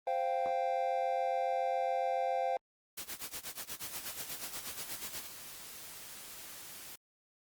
triangle chord, C suspended fourth, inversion none, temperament just, 523.3 / 697.7 / 784.9 Hz, C5 / F5 / G5, 0 / -2 / +2 cents, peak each -33 dBFS, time 0.07-2.57 s, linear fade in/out 2 ms
white noise with tremolo, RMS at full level -40 dBFS, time 2.97-5.27 s, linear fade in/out 10 ms, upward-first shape sine, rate 8.3 Hz, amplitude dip 90%
white noise, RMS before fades -48 dBFS, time 3.8-6.96 s, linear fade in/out 10 ms
effects Opus 32 kbps

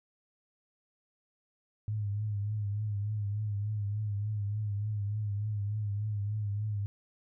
sine tone with vibrato, 104.1 Hz, G#2, 5 cents sharp, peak -30 dBFS, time 1.88-6.86 s, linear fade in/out 0 ms, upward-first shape triangle, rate 3.4 Hz, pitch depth 70 cents each way, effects none

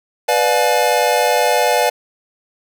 square chord, B diminished seventh, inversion none, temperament just, 493.9 / 592.7 / 711.2 / 853.4 Hz, B4 / D5 / F5 / Ab5, 0 / +16 / +31 / +47 cents, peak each -19 dBFS, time 0.28-1.9 s, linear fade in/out 10 ms, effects none

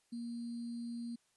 sine tone with sample-and-hold, 235.6 Hz, A#3, 19 cents sharp, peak -39 dBFS, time 0.12-1.16 s, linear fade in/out 10 ms, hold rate 4410 Hz, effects white hiss -75 dBFS RMS until 1.36 s + resampled to 24000 Hz

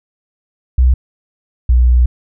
sine tone pair in turn, 63.1 / 61.16 Hz, B1 / B1, +38 / -16 cents, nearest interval minor second, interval 54 cents, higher first, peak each -6 dBFS, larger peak neither, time 0.78-0.94 / 1.69-2.06 s, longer second, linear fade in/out 5 ms, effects none

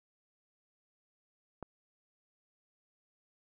click, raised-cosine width 1 ms, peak -27 dBFS, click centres 1.627 s, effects none

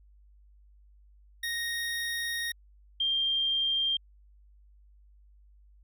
25% pulse / sine tone pair in turn, 1864.7 / 3186 Hz, A#6 / G7, 0 / +27 cents, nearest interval major sixth, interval 927 cents, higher second, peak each -27 / -25 dBFS, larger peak second, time 1.43-2.52 / 3-3.97 s, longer first, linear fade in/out 5 ms, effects added 50 Hz sine -55 dBFS peak until 5.83 s

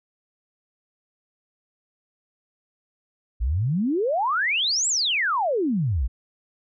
sine exponential two-way sweep, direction up then down, 51.91 to 7940 to 51.91 Hz, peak -20 dBFS, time 3.4-6.08 s, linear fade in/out 20 ms, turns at 4.88 s, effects none

